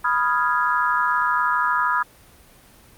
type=chord; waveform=sine; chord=F half-diminished seventh; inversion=second; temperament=equal; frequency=987.8 / 1244.5 / 1396.9 / 1661.2 Hz; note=Cb6 / Eb6 / F6 / Ab6; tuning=0 / 0 / 0 / 0 cents; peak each=-22 / -22 / -24 / -25 dBFS; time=0.04-2.03 s; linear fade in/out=10 ms; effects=pink hiss -50 dBFS RMS until 2.97 s + Opus 32 kbps